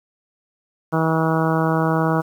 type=harmonic tone; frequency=161 Hz; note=E3; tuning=41 cents flat; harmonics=1 / 2 / 3 / 4 / 5 / 6 / 7 / 8 / 9; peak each=-20 / -23 / -25 / -26 / -27 / -28 / -28 / -29 / -30 dBFS; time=0.92-2.22 s; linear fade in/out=20 ms; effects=8-bit